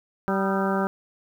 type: harmonic tone with a mistuned harmonic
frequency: 193.7 Hz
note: G3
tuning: 20 cents flat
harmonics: 1 / 2 / 3 / 4 / 5 / 6 / 7 / 8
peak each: -25 / -28 / -30 / -31 / -32 / -33 / -33 / -34 dBFS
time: 0.28-0.87 s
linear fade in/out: 0 ms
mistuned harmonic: 6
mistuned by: +91 cents
effects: 9-bit